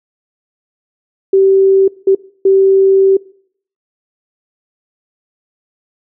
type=tone bursts at uneven times; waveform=sine; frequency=386.8 Hz; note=G4; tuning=23 cents flat; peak=-5 dBFS; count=3; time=1.33-1.88 / 2.07-2.15 / 2.45-3.17 s; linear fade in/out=5 ms; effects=noise-tail reverb RT60 0.6 s tail -22 dB re dry